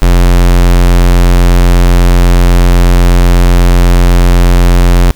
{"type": "tone", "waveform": "square", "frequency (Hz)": 44.06, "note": "F1", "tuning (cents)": 16, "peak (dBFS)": -3, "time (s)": [0.02, 5.11], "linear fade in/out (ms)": 0, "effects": ["pink hiss -41 dBFS RMS until 5.15 s"]}